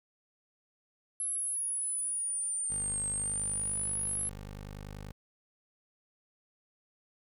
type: linear two-way sweep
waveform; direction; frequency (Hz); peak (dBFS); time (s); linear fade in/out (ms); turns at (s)
sine; down then up; 11040 to 8350 to 11040; -31; 1.2-4.29; 2; 3.08
type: tone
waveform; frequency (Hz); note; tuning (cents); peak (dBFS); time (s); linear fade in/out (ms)
15% pulse; 50.3; G1; +45; -36; 2.7-5.12; 5
effects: 11-bit